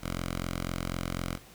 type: tone with notch filter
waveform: 5% pulse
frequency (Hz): 44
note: F1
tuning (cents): +14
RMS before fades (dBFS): -34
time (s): 0.01-1.39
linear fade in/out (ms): 50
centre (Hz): 410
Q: 1.3
effects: pink hiss -53 dBFS RMS until 1.54 s